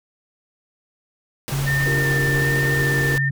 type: noise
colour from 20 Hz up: pink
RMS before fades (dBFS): -29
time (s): 1.48-3.18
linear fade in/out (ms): 0
type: tone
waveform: sine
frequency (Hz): 138.4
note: C#3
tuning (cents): -2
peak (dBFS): -20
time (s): 1.52-3.31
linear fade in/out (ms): 5
type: tone with vibrato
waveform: sine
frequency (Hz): 1798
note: A6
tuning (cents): +37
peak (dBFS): -20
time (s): 1.66-3.3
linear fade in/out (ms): 20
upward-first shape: square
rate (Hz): 1.3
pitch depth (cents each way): 10
type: chord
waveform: triangle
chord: G minor seventh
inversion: second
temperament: equal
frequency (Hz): 293.7 / 349.2 / 392 / 466.2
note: D4 / F4 / G4 / Bb4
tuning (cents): 0 / 0 / 0 / 0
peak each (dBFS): -30 / -31 / -30 / -27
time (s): 1.86-3.16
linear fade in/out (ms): 2
effects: none